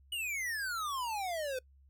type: exponential sweep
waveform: square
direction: down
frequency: 2960 to 498.7 Hz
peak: -35 dBFS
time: 0.12-1.59 s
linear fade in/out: 5 ms
effects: noise-tail reverb RT60 0.1 s tail -23 dB re dry + added 68 Hz sine -59 dBFS peak until 1.89 s